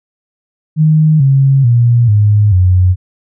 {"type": "tone with pitch steps", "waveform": "sine", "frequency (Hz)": [155.56, 136.21, 119.26, 104.43, 91.43], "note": ["D#3", "C#3", "A#2", "G#2", "F#2"], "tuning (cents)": [0, -30, 40, 10, -20], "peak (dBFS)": -5, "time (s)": [0.76, 2.96], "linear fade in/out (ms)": 50, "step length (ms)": 440, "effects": []}